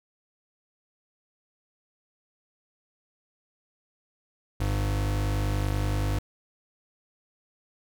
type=tone pair together; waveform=square; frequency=50.22 / 100.9 Hz; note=G1 / G#2; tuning=+43 / -49 cents; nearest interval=octave; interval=1208 cents; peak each=-28 dBFS; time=4.6-6.19 s; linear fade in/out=5 ms; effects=none